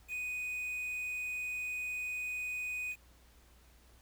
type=tone with quantisation; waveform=triangle; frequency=2489 Hz; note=D#7; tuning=in tune; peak=-34 dBFS; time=0.08-2.96 s; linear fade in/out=50 ms; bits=9; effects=added 60 Hz sine -61 dBFS peak until 4.01 s + pink hiss -65 dBFS RMS until 4.01 s